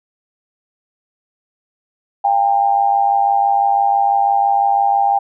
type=tone with amplitude modulation; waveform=sine; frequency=799 Hz; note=G5; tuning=33 cents sharp; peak=-8 dBFS; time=2.24-5.19 s; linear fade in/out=10 ms; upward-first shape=sine; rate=106 Hz; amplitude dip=70%; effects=none